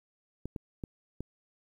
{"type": "clicks", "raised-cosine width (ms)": 3, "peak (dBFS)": -24, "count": 4, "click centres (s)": [0.456, 0.562, 0.838, 1.206], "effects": ["10-bit"]}